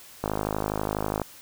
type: click train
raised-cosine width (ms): 1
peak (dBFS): -12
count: 52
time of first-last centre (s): 0.24-1.217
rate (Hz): 52.2
effects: white hiss -48 dBFS RMS until 1.41 s